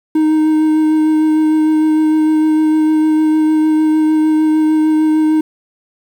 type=tone with vibrato; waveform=triangle; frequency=311.1 Hz; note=D#4; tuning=in tune; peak=-7 dBFS; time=0.15-5.41 s; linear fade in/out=5 ms; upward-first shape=sine; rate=6.6 Hz; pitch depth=11 cents each way; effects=7-bit